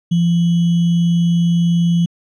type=tone with sample-and-hold; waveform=sine; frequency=170.7 Hz; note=F3; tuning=39 cents flat; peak=-11 dBFS; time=0.11-2.06 s; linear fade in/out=10 ms; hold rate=3150 Hz; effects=low-pass 5000 Hz 12 dB/octave